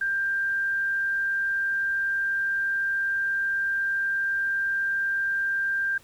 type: tone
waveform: sine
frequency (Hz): 1587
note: G6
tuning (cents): +21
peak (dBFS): -23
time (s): 0.01-5.98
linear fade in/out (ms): 5
effects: pink hiss -55 dBFS RMS until 6.03 s